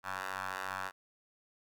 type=ring-modulated tone; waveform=10% pulse; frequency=94.5 Hz; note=F#2; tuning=37 cents sharp; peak=-26 dBFS; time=0.03-0.92 s; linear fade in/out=50 ms; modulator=1230 Hz; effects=none